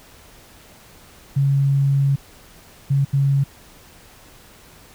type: tone bursts at uneven times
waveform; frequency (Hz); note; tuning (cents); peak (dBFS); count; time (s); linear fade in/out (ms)
sine; 138.59; C#3; 0; -14; 3; 1.36-2.16 / 2.9-3.05 / 3.13-3.44; 10
effects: pink hiss -47 dBFS RMS until 4.94 s